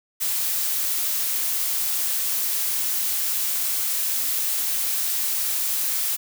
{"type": "noise", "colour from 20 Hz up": "blue", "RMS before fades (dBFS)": -24, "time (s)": [0.2, 6.17], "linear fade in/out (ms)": 20, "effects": []}